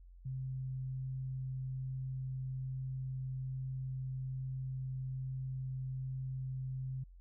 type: tone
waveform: sine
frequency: 130.81 Hz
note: C3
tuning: in tune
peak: -37 dBFS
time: 0.25-7.04 s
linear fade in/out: 10 ms
effects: added 44 Hz sine -53 dBFS peak until 7.2 s